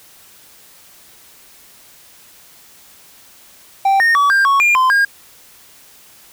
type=tone with pitch steps; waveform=triangle; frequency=782 / 1841 / 1140 / 1592 / 1108 / 2406 / 1032 / 1620 Hz; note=G5 / A#6 / C#6 / G6 / C#6 / D7 / C6 / G#6; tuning=-4 / -22 / +48 / +26 / -1 / +41 / -24 / -43 cents; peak=-8 dBFS; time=3.85-5.05 s; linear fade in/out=5 ms; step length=150 ms; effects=white hiss -45 dBFS RMS until 6.32 s